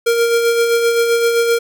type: tone with tremolo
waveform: square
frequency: 466.6 Hz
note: A#4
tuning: 2 cents sharp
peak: -11 dBFS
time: 0.06-1.59 s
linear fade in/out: 10 ms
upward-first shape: sine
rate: 7.7 Hz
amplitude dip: 40%
effects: none